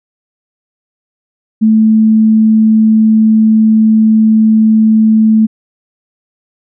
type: tone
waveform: sine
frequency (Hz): 219.1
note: A3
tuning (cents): -7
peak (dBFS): -4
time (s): 1.61-5.47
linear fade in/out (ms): 20
effects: none